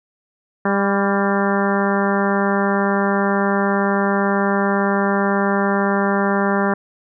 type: harmonic tone with a mistuned harmonic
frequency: 199 Hz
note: G3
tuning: 26 cents sharp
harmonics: 1 / 2 / 3 / 4 / 5 / 6 / 7 / 8 / 9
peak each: -19 / -22 / -24 / -25 / -26 / -27 / -27 / -28 / -29 dBFS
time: 0.65-6.74 s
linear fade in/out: 5 ms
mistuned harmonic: 6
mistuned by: -40 cents
effects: none